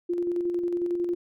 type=tone with tremolo; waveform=sine; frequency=349.2 Hz; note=F4; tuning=in tune; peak=-23 dBFS; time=0.09-1.15 s; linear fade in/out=10 ms; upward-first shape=square; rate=11 Hz; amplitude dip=35%; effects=none